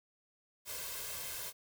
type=noise with comb filter; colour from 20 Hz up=white; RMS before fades=-42 dBFS; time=0.65-1.53 s; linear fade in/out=50 ms; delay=1.9 ms; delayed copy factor=+0.65; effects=none